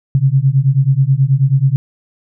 sine beating tone pair, 130.81 / 140.11 Hz, C3 / C#3, 0 / +19 cents, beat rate 9.3 Hz, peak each -12 dBFS, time 0.15-1.76 s, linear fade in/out 0 ms, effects none

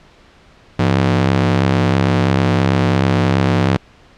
sawtooth ring-modulated tone, 135.5 Hz, C#3, 39 cents flat, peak -5 dBFS, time 0.79-3.77 s, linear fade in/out 5 ms, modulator 34.6 Hz, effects pink hiss -47 dBFS RMS until 4.17 s + low-pass 4000 Hz 12 dB/octave

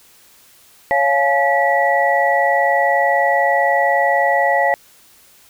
sine tone cluster, 557 / 697 / 848 / 1945 Hz, C#5 / F5 / G#5 / B6, +8 / -4 / +36 / -27 cents, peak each -18 dBFS, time 0.91-4.74 s, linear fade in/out 0 ms, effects white hiss -49 dBFS RMS until 5.49 s

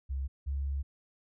sine tone pair in turn, 67.4 / 69.37 Hz, C#2 / C#2, -48 / +2 cents, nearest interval unison, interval 50 cents, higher second, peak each -31 / -30 dBFS, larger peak second, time 0.09-0.28 / 0.46-0.83 s, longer second, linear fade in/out 20 ms, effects none

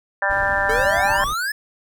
harmonic tone, 197.4 Hz, G3, 12 cents sharp, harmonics 3 / 4 / 5 / 6 / 7 / 8 / 9, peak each -25 / -25 / -26 / -34 / -29 / -23 / -22 dBFS, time 0.22-1.24 s, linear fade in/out 2 ms
brown noise, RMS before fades -32 dBFS, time 0.29-1.34 s, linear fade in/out 20 ms
square exponential sweep, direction up, 426.8 to 1760 Hz, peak -22 dBFS, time 0.69-1.52 s, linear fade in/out 5 ms
effects none

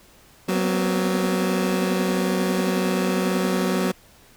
25% pulse tone cluster, 186.2 / 238.4 / 248.8 / 260.6 Hz, F#3 / A#3 / B3 / C4, +11 / +39 / +13 / -7 cents, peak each -18 / -25 / -26 / -26 dBFS, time 0.48-3.92 s, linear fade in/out 10 ms, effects pink hiss -52 dBFS RMS until 4.36 s

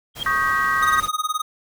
sine tone with exponential growth, 3223 Hz, G7, 47 cents sharp, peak -19 dBFS, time 0.14-0.23 s, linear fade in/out 2 ms, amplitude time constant 18 ms
pink noise, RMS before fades -36 dBFS, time 0.15-1.09 s, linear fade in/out 20 ms
sine chord, Eb dominant seventh, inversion third, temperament equal with one note detuned, 1108.7 / 1244.5 / 1568 / 1906 Hz, Db6 / Eb6 / G6 / Bb6, 0 / 0 / 0 / +38 cents, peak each -23 dBFS, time 0.26-1 s, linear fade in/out 2 ms
square tone with tremolo, 1244.5 Hz, D#6, in tune, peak -19 dBFS, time 0.82-1.42 s, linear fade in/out 10 ms, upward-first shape sine, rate 19 Hz, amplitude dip 95%
effects none

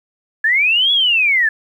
sine linear two-way sweep, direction up then down, 1694 to 3403 to 1694 Hz, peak -11 dBFS, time 0.44-1.49 s, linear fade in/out 5 ms, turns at 0.92 s, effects 8-bit

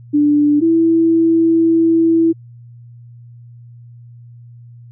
sine tone pair in turn, 293.7 / 329 Hz, D4 / E4, 0 / -3 cents, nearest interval major second, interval 197 cents, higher second, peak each -9 dBFS, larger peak neither, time 0.13-0.61 / 0.61-2.33 s, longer second, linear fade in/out 20 ms, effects added 119 Hz sine -36 dBFS peak until 4.91 s

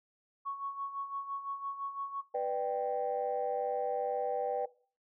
sine tone with tremolo, 1108.7 Hz, C#6, in tune, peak -33 dBFS, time 0.45-2.22 s, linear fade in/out 20 ms, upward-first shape sine, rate 5.9 Hz, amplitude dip 65%
sine chord, G major, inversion first, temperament equal with one note detuned, 493.9 / 596.2 / 784 Hz, B4 / D5 / G5, 0 / +26 / 0 cents, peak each -33 / -36 / -34 dBFS, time 2.34-4.66 s, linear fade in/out 10 ms
effects noise-tail reverb RT60 0.4 s tail -19 dB re dry + tanh soft clip ceiling -23 dBFS

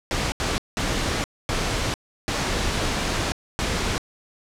pink noise bursts at uneven times, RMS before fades -24 dBFS, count 6, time 0.11-0.32 / 0.4-0.58 / 0.77-1.24 / 1.49-1.94 / 2.28-3.32 / 3.59-3.98 s, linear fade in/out 0 ms, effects low-pass 7000 Hz 12 dB/octave

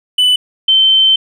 triangle / sine tone pair in turn, 2992 / 3094 Hz, F#7 / G7, +19 / -23 cents, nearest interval minor second, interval 58 cents, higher second, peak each -6 dBFS, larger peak neither, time 0.18-0.36 / 0.68-1.16 s, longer second, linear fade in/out 5 ms, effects none

